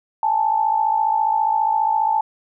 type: tone pair together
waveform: sine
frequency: 828 / 882.8 Hz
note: G#5 / A5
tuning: -5 / +5 cents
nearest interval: minor second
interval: 110 cents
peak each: -21 / -17 dBFS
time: 0.23-2.21 s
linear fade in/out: 2 ms
effects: none